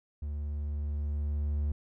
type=tone with level ramp; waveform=triangle; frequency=73.42 Hz; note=D2; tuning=in tune; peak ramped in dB=-31 to -25 dBFS; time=0.22-1.72 s; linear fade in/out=5 ms; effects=none